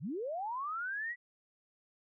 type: linear sweep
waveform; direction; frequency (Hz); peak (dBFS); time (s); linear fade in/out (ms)
sine; up; 108.2 to 1975.5; -35; 0-1.16; 50
effects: none